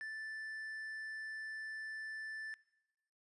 triangle tone, 1760 Hz, A6, in tune, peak -40 dBFS, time 0.01-2.54 s, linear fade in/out 0 ms, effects noise-tail reverb RT60 1.0 s tail -21 dB re dry + resampled to 24000 Hz

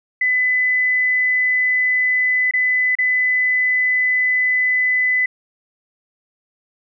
sine tone with dropouts, 2006 Hz, B6, 26 cents sharp, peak -14 dBFS, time 0.21-5.26 s, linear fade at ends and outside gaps 5 ms, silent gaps 2.511-2.536 / 2.953-2.986 s, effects none

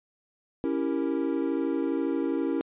triangle chord, C# diminished seventh, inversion none, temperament equal, 277.2 / 329.6 / 392 / 466.2 Hz, C#4 / E4 / G4 / Bb4, 0 / 0 / 0 / 0 cents, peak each -27 / -27 / -32 / -32 dBFS, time 0.64-2.61 s, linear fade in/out 0 ms, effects resampled to 8000 Hz

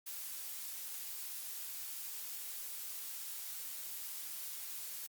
blue noise, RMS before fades -44 dBFS, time 0.06-5.07 s, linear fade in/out 10 ms, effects Opus 48 kbps

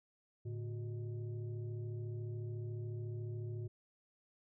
sine tone with frequency modulation, 110 Hz, A2, in tune, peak -39 dBFS, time 0.45-3.68 s, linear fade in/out 10 ms, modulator 254 Hz, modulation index 0.65, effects none

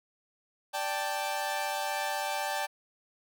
sawtooth chord, D suspended fourth, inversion none, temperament equal, 587.3 / 784 / 880 Hz, D5 / G5 / A5, 0 / 0 / 0 cents, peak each -33 / -30 / -31 dBFS, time 0.73-2.67 s, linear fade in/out 20 ms, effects none

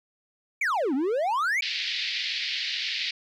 triangle exponential two-way sweep, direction down then up, 2416 to 249.5 to 2371 Hz, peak -21 dBFS, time 0.61-1.61 s, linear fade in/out 5 ms, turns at 0.94 s
white band-pass noise, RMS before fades -30 dBFS, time 1.62-3.11 s, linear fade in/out 5 ms, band 1900 to 4700 Hz, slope 48 dB/octave
effects none

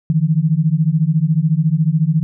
sine beating tone pair, 151.2 / 165.2 Hz, D#3 / E3, -49 / +4 cents, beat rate 14 Hz, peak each -15 dBFS, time 0.1-2.23 s, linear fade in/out 0 ms, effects none

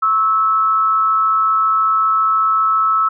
sine tone pair together, 1100 / 1307.3 Hz, C#6 / E6, -14 / -15 cents, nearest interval minor third, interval 299 cents, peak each -22 / -12 dBFS, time 0.02-3.09 s, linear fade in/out 10 ms, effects none

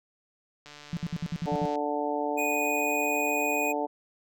click train, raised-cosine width 0.2 ms, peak -29 dBFS, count 162, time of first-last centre 0.66-1.755 s, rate 147 Hz
sine tone bursts, 170 Hz, F3, 46 cents flat, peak -27 dBFS, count 8, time 0.93-1.655 s, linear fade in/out 0 ms, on 39 ms, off 59 ms
harmonic tone, 146.9 Hz, D3, 1 cent sharp, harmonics 2 / 3 / 4 / 5 / 6, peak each -33 / -33 / -33 / -33 / -33 dBFS, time 1.46-3.87 s, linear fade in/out 20 ms
square tone, 2477 Hz, D#7, 8 cents flat, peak -29 dBFS, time 2.37-3.73 s, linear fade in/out 20 ms
effects none

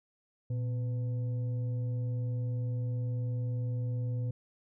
sine tone with frequency modulation, 119 Hz, A#2, 36 cents sharp, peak -30 dBFS, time 0.5-4.31 s, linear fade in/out 5 ms, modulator 381 Hz, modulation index 0.28, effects none

